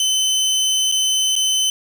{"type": "tone with dropouts", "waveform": "25% pulse", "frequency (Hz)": 3048, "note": "G7", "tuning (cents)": -49, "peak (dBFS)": -12, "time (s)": [0, 1.7], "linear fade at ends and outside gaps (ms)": 2, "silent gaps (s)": [[0.916, 0.922], [1.355, 1.362]], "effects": ["7-bit"]}